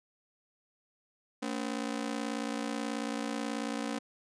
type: ring-modulated tone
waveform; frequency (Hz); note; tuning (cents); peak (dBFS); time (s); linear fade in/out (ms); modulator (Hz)
sawtooth; 254.6; C4; -47; -26; 1.42-3.99; 10; 29.2
effects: resampled to 22050 Hz